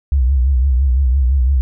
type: tone with vibrato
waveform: sine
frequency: 65.41 Hz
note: C2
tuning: in tune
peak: -10 dBFS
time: 0.12-1.61 s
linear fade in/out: 0 ms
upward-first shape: triangle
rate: 5.9 Hz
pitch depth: 150 cents each way
effects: none